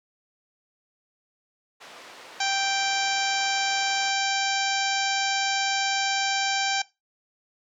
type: band-pass noise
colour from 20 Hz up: pink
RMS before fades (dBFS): -46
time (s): 1.8-4.12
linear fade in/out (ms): 20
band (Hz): 510 to 5000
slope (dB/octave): 12
type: harmonic tone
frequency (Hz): 784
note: G5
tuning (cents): 0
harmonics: 1 / 2 / 3 / 4 / 5 / 6 / 7 / 8 / 9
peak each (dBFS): -27 / -30 / -32 / -33 / -34 / -35 / -35 / -36 / -37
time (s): 2.4-6.82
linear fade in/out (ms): 5
effects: noise-tail reverb RT60 0.2 s tail -17 dB re dry